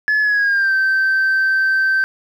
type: tone with pitch glide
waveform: sine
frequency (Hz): 1713 to 1552.8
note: A6 to G6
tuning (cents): -47 to -17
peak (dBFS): -11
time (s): 0.08-2.04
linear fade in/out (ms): 0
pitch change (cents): -170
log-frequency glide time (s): 0.21-0.74
effects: tanh soft clip ceiling -11 dBFS + 8-bit